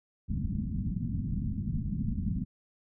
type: low-pass noise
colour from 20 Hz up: white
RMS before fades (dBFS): -32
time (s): 0.28-2.45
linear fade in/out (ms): 20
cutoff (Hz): 230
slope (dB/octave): 48
effects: none